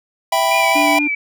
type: chord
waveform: square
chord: E minor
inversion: none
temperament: equal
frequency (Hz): 659.3 / 784 / 987.8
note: E5 / G5 / B5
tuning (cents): 0 / 0 / 0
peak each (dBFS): -19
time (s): 0.32-0.99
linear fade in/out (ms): 5
type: tone with vibrato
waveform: sine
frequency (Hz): 2349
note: D7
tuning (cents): 0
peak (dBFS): -17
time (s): 0.51-1.15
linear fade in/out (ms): 5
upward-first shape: sine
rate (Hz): 4.4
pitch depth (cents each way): 46
type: tone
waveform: triangle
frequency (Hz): 293.7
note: D4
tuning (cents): 0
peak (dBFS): -16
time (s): 0.75-1.08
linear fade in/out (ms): 10
effects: none